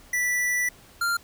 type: tone pair in turn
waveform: square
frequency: 1968 / 1391.6 Hz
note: B6 / F6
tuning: -7 / -7 cents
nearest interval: tritone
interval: 600 cents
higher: first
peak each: -23 dBFS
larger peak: neither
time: 0.13-0.69 / 1.01-1.17 s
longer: first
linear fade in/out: 5 ms
effects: pink hiss -52 dBFS RMS until 1.23 s